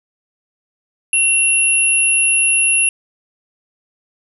sine tone pair together, 2736 / 10944 Hz, F7 / F9, -36 / -36 cents, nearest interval 2 octaves, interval 2400 cents, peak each -14 dBFS, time 1.13-2.89 s, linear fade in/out 2 ms, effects none

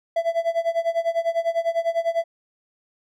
triangle tone with tremolo, 668 Hz, E5, 23 cents sharp, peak -15 dBFS, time 0.16-2.24 s, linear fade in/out 5 ms, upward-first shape sine, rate 10 Hz, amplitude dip 90%, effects none

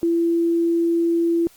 sine tone, 336.8 Hz, E4, 37 cents sharp, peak -16 dBFS, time 0.03-1.47 s, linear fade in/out 0 ms, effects white hiss -52 dBFS RMS until 1.56 s + Opus 48 kbps

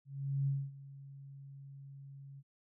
sine tone with ADSR envelope, 138.2 Hz, C#3, 5 cents flat, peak -29 dBFS, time 0.05-2.43 s, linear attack 420 ms, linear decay 240 ms, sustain -19 dB, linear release 43 ms, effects none

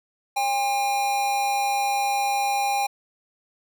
square tone with amplitude modulation, 805 Hz, G5, 46 cents sharp, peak -20 dBFS, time 0.36-2.87 s, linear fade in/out 10 ms, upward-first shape sine, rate 253 Hz, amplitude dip 40%, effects 10-bit

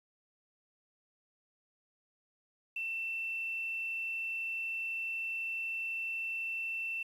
sine tone with quantisation, 2682 Hz, E7, 29 cents sharp, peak -34 dBFS, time 2.76-7.03 s, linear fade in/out 5 ms, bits 10, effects resampled to 32000 Hz

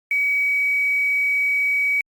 sine tone with quantisation, 2268 Hz, C#7, 39 cents sharp, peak -17 dBFS, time 0.11-2.01 s, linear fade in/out 2 ms, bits 7, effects Opus 48 kbps

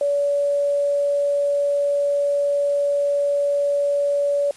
sine tone, 571 Hz, D5, 49 cents flat, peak -17 dBFS, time 0.01-4.51 s, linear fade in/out 2 ms, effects white hiss -47 dBFS RMS until 4.56 s + resampled to 24000 Hz

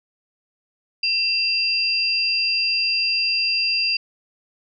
sine tone pair together, 2700 / 4769 Hz, E7 / D8, +41 / +26 cents, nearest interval minor seventh, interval 985 cents, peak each -22 / -20 dBFS, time 1.03-3.97 s, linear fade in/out 5 ms, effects none

